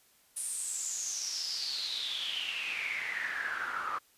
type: noise with band-pass filter sweep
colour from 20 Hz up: pink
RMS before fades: -36 dBFS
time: 0.36-3.99 s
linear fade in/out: 10 ms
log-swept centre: 9600 to 1200 Hz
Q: 8.9
effects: white hiss -65 dBFS RMS until 4.17 s + resampled to 32000 Hz